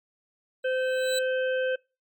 30% pulse tone with exponential growth, 3972 Hz, B7, 9 cents sharp, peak -25 dBFS, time 0.63-1.19 s, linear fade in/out 5 ms, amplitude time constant 120 ms
harmonic tone, 516 Hz, C5, 24 cents flat, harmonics 1 / 3 / 5 / 6, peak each -25 / -32 / -41 / -42 dBFS, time 0.64-1.76 s, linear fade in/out 10 ms
effects noise-tail reverb RT60 0.3 s tail -26 dB re dry

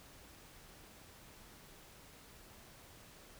silence, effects pink hiss -58 dBFS RMS until 3.39 s

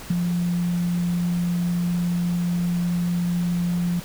sine tone with ADSR envelope, 174.61 Hz, F3, in tune, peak -14 dBFS, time 0.1-4 s, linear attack 7 ms, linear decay 11 ms, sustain -6 dB, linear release 9 ms, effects pink hiss -39 dBFS RMS until 4.04 s

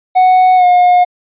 triangle tone with pitch glide, 740 to 717.7 Hz, F#5 to F5, 0 to +47 cents, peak -3 dBFS, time 0.15-1.05 s, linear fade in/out 20 ms, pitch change -53 cents, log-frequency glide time 0.56-0.65 s, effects resampled to 8000 Hz

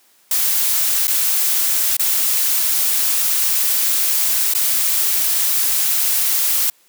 blue noise with dropouts, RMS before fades -17 dBFS, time 0.31-6.7 s, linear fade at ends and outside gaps 2 ms, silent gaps 1.071-1.079 / 1.968-1.995 / 4.537-4.549 s, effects white hiss -55 dBFS RMS until 6.88 s + high-pass 200 Hz 12 dB/octave

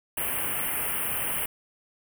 white band-stop noise, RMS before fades -29 dBFS, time 0.17-1.46 s, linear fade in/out 5 ms, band 3100 to 8800 Hz, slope 96 dB/octave, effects none

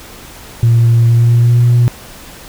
sine tone with pitch glide, 116.5 to 120.47 Hz, A#2 to B2, -1 to -43 cents, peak -4 dBFS, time 0.63-1.88 s, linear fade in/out 0 ms, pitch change +58 cents, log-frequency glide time 1.06-1.65 s, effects tanh soft clip ceiling -3 dBFS + pink hiss -34 dBFS RMS until 2.48 s

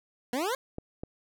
20% pulse exponential sweep, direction up, 233.1 to 554.4 Hz, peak -23 dBFS, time 0.33-0.55 s, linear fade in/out 2 ms
clicks, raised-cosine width 2 ms, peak -23 dBFS, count 2, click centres 0.784 / 1.035 s
effects none

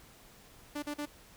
sawtooth tone bursts, 293.7 Hz, D4, in tune, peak -31 dBFS, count 3, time 0.75-1.058 s, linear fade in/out 10 ms, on 76 ms, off 40 ms, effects pink hiss -57 dBFS RMS until 1.36 s

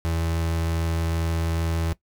35% pulse tone, 82.41 Hz, E2, in tune, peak -21 dBFS, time 0.05-1.93 s, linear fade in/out 0 ms, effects noise-tail reverb RT60 0.1 s tail -18 dB re dry

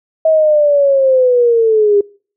sine linear sweep, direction down, 643 to 400.4 Hz, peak -7 dBFS, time 0.25-2.01 s, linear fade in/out 5 ms, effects noise-tail reverb RT60 0.4 s tail -23 dB re dry

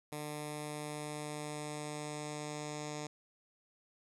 10% pulse tone with low-pass filter sweep, 149.7 Hz, D3, 33 cents sharp, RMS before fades -42 dBFS, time 0.12-3.07 s, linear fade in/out 5 ms, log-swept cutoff 11000 to 7100 Hz, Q 3.1, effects none

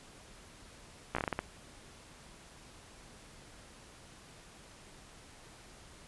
slowing click train, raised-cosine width 0.5 ms, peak -17 dBFS, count 8, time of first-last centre 1.15-1.39 s, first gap 15 ms, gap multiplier 1.27, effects pink hiss -55 dBFS RMS until 6.07 s + resampled to 24000 Hz

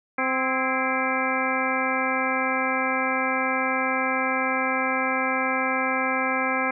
harmonic tone with a mistuned harmonic, 260.5 Hz, C4, 7 cents flat, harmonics 1 / 2 / 3 / 4 / 5 / 6 / 8 / 9, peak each -30 / -30 / -30 / -30 / -30 / -30 / -30 / -30 dBFS, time 0.18-6.71 s, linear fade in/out 5 ms, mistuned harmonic 6, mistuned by +77 cents, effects none

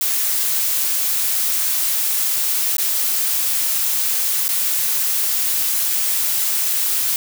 blue noise with dropouts, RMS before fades -19 dBFS, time 0.01-7.16 s, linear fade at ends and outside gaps 1 ms, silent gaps 2.768-2.782 / 4.481-4.489 s, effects none

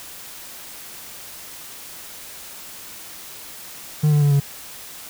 triangle tone with pitch steps, 151.1 / 147.65 / 144.28 / 140.98 Hz, D3 / D3 / D3 / C#3, +50 / +10 / -30 / +30 cents, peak -11 dBFS, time 4.03-4.402 s, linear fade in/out 10 ms, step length 93 ms, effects white hiss -38 dBFS RMS until 5.09 s

